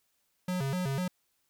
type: tone with vibrato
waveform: square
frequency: 157.5 Hz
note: D#3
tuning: 21 cents sharp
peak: -30 dBFS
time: 0.48-1.08 s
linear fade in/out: 5 ms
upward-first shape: square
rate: 4 Hz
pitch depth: 250 cents each way
effects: white hiss -75 dBFS RMS until 1.49 s